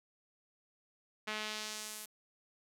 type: tone with band-pass filter sweep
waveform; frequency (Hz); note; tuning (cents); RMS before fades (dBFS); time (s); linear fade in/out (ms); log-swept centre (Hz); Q
sawtooth; 214.2; A3; -46; -42; 1.27-2.06; 10; 2300 to 12000; 0.99
effects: none